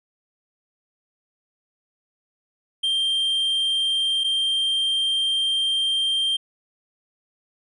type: tone pair in turn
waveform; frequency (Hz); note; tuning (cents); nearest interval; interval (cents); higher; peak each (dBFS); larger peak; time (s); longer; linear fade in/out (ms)
triangle; 3170 / 3170; G7 / G7; +19 / +19; unison; 0; neither; -18; neither; 2.83-4.24 / 4.24-6.37; second; 10
effects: resampled to 24000 Hz